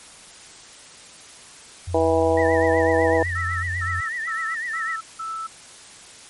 sine tone with pitch glide, 88 to 89.07 Hz, F2 to F2, +14 to +35 cents, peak -26 dBFS, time 1.87-4.01 s, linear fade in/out 10 ms, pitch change +21 cents, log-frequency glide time 3.61-3.79 s
harmonic tone, 162.6 Hz, E3, 23 cents flat, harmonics 2 / 3 / 4 / 5 / 6, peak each -24 / -19 / -22 / -25 / -29 dBFS, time 1.94-3.23 s, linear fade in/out 5 ms
sine tone with vibrato, 1864.7 Hz, A#6, in tune, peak -25 dBFS, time 2.37-4.96 s, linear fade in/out 5 ms, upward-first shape triangle, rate 8 Hz, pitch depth 120 cents each way
sine tone bursts, 1318.5 Hz, E6, in tune, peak -27 dBFS, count 5, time 3.35-5.47 s, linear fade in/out 10 ms, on 280 ms, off 180 ms
effects white hiss -44 dBFS RMS until 6.29 s + MP3 48 kbps

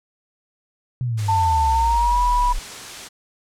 sine exponential sweep, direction down, 128.8 to 30.63 Hz, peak -20 dBFS, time 1.01-2.59 s, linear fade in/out 0 ms
white noise, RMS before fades -34 dBFS, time 1.17-3.09 s, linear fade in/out 20 ms
sine tone with pitch glide, 893 to 979.5 Hz, A5 to B5, +25 to -15 cents, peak -16 dBFS, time 1.28-2.53 s, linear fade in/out 10 ms, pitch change +160 cents, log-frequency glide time 1.69-2.2 s
effects low-pass 8000 Hz 12 dB/octave

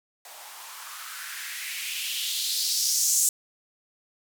violet noise with band-pass filter sweep, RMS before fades -29 dBFS, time 0.25-3.29 s, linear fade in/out 2 ms, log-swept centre 680 to 7400 Hz, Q 3.1, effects none

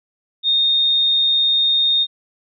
sine tone, 3681 Hz, A#7, 23 cents flat, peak -13 dBFS, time 0.43-2.07 s, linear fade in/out 50 ms, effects none

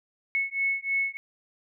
sine beating tone pair, 2198 / 2201.2 Hz, C#7 / C#7, -15 / -13 cents, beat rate 3.2 Hz, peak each -28 dBFS, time 0.35-1.17 s, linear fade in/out 0 ms, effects none

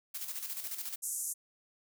blue noise with tremolo, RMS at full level -38 dBFS, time 0.14-0.96 s, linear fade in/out 10 ms, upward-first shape square, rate 14 Hz, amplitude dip 55%
white band-pass noise, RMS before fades -37 dBFS, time 1.02-1.34 s, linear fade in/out 20 ms, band 6500 to 12000 Hz, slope 48 dB/octave
effects none

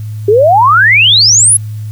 sine exponential sweep, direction up, 392 to 11175 Hz, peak -3 dBFS, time 0.28-1.57 s, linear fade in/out 5 ms, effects added 107 Hz sine -18 dBFS peak until 1.91 s + white hiss -44 dBFS RMS until 1.91 s

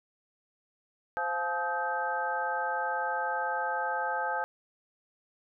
sine tone cluster, 521 / 699 / 859 / 1267 / 1563 Hz, C5 / F5 / A5 / D#6 / G6, -7 / +1 / -42 / +31 / -6 cents, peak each -37 / -37 / -32 / -37 / -34 dBFS, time 1.17-4.44 s, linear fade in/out 0 ms, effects none

